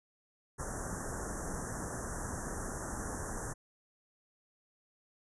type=band-stop noise; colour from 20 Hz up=pink; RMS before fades=-39 dBFS; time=0.58-3.54 s; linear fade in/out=20 ms; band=1800 to 5800 Hz; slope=96 dB/octave; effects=resampled to 24000 Hz